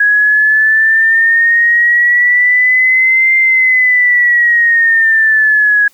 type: linear two-way sweep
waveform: sine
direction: up then down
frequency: 1661.2 to 2093 to 1661.2 Hz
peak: -6 dBFS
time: 0-5.88 s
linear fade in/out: 5 ms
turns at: 3.36 s
effects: white hiss -49 dBFS RMS until 5.93 s